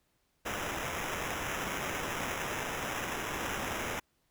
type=noise with sample-and-hold; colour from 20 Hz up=violet; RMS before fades=-36 dBFS; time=0.45-4 s; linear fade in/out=10 ms; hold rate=4410 Hz; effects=pink hiss -75 dBFS RMS until 4.3 s